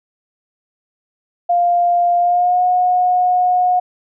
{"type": "tone with pitch glide", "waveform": "sine", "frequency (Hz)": [700, 725.1], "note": ["F5", "F#5"], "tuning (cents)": [4, -35], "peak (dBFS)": -11, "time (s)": [1.49, 3.8], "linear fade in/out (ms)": 10, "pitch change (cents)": 61, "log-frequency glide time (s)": [2.19, 2.63], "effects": []}